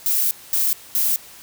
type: noise bursts at uneven times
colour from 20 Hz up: violet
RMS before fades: -19 dBFS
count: 3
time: 0.06-0.31 / 0.53-0.73 / 0.95-1.16 s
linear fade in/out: 0 ms
effects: white hiss -43 dBFS RMS until 1.42 s